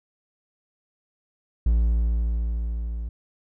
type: tone with level ramp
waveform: triangle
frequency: 56.9 Hz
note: A#1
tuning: 41 cents flat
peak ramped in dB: -14 to -26 dBFS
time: 1.66-3.09 s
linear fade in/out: 5 ms
effects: none